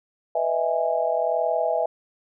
sine chord, E major seventh, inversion second, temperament just, 494.4 / 618.1 / 659.3 / 824.1 Hz, B4 / D#5 / E5 / G#5, +2 / -12 / 0 / -14 cents, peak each -28 / -27 / -23 / -28 dBFS, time 0.35-1.86 s, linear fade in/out 5 ms, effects none

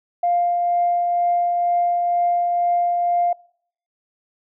sine tone with tremolo, 700 Hz, F5, 4 cents sharp, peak -14 dBFS, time 0.23-3.33 s, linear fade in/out 5 ms, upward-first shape triangle, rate 2.1 Hz, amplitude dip 30%, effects noise-tail reverb RT60 0.6 s tail -25 dB re dry + tanh soft clip ceiling -10 dBFS

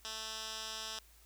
10% pulse tone with band-pass filter, 220 Hz, A3, in tune, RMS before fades -43 dBFS, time 0.05-0.99 s, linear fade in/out 0 ms, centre 4800 Hz, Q 1.4, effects added 55 Hz sine -62 dBFS peak until 1.25 s + white hiss -64 dBFS RMS until 1.25 s

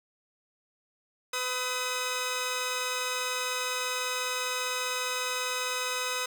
10% pulse tone pair together, 502.8 / 1267 Hz, B4 / D#6, +31 / +31 cents, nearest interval octave + major third, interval 1600 cents, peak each -24 dBFS, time 1.33-6.26 s, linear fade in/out 5 ms, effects none

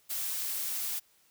blue noise, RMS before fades -34 dBFS, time 0.09-1 s, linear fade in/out 20 ms, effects white hiss -66 dBFS RMS until 1.3 s

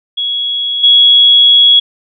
sine tone with level steps, 3341 Hz, G#7, 10 cents sharp, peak -13 / -3 dBFS, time 0.17-1.8 s, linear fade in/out 10 ms, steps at 0.83 s, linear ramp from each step 10 ms, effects none

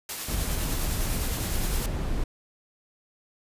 white noise with tremolo, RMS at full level -33 dBFS, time 0.09-1.86 s, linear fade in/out 2 ms, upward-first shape sine, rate 9.8 Hz, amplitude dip 25%
brown noise, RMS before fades -28 dBFS, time 0.28-2.24 s, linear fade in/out 5 ms
effects resampled to 32000 Hz

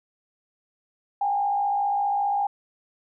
sine tone with frequency modulation, 809 Hz, G#5, 46 cents flat, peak -21 dBFS, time 1.21-2.47 s, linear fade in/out 5 ms, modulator 54.9 Hz, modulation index 0.54, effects none

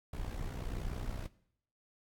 brown noise with amplitude modulation, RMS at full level -36 dBFS, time 0.13-1.27 s, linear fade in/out 5 ms, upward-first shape sine, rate 61.4 Hz, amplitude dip 75%, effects noise-tail reverb RT60 0.7 s tail -19 dB re dry + AAC 64 kbps

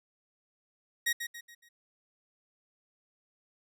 sawtooth tone with echo, 1889 Hz, A#6, 22 cents sharp, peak -23 dBFS, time 1.06-1.13 s, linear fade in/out 10 ms, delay 140 ms, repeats 4, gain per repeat -8 dB, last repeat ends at 1.69 s, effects none

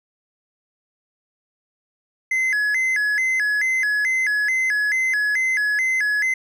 triangle tone with vibrato, 1864.7 Hz, A#6, in tune, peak -16 dBFS, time 2.31-6.34 s, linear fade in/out 5 ms, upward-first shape square, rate 2.3 Hz, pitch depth 170 cents each way, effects none

